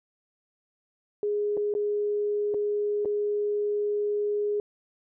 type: tone with dropouts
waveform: sine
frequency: 414.5 Hz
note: G#4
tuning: 3 cents flat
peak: -24 dBFS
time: 1.23-4.6 s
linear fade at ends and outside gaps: 1 ms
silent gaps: 1.569-1.574 / 1.739-1.75 / 2.54-2.544 / 3.049-3.056 s
effects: none